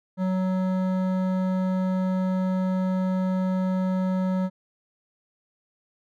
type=tone with hard clipping; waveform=sine; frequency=186.3 Hz; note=F#3; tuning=12 cents sharp; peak=-24 dBFS; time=0.17-4.5 s; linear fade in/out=50 ms; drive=13 dB; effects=none